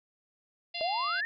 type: harmonic tone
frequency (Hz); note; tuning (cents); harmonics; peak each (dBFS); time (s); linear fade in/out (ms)
693; F5; -14; 1 / 3 / 4 / 5 / 6 / 7; -43 / -44 / -38 / -43 / -40 / -41; 0.74-1.21; 10
type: exponential sweep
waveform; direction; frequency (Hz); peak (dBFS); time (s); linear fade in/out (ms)
sine; up; 622.3 to 1864.7; -29; 0.81-1.25; 0
effects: none